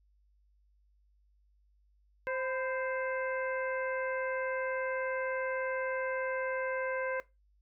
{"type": "harmonic tone with a mistuned harmonic", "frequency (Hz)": 523.3, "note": "C5", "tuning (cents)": 0, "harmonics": [1, 2, 3, 4, 5], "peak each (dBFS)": [-34, -41, -38, -42, -50], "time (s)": [2.27, 7.2], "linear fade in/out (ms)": 0, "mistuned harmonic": 2, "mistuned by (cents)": -59, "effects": ["noise-tail reverb RT60 0.2 s tail -17 dB re dry", "added 50 Hz sine -65 dBFS peak until 7.61 s"]}